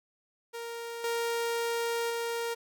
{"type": "tone with level steps", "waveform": "sawtooth", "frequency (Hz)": 466.2, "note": "A#4", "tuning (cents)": 0, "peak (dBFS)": [-33, -25, -27], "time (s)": [0.53, 2.55], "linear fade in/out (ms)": 20, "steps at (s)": [1.04, 2.1], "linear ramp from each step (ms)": 2, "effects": []}